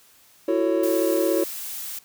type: chord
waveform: triangle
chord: F# minor seventh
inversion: third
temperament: just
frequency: 333 / 370 / 444 / 555 Hz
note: E4 / F#4 / A4 / C#5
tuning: +18 / 0 / +16 / +2 cents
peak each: -21 / -23 / -26 / -22 dBFS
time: 0.48-1.44 s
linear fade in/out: 5 ms
type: noise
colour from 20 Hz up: blue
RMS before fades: -33 dBFS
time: 0.83-1.99 s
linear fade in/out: 5 ms
effects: white hiss -55 dBFS RMS until 2.04 s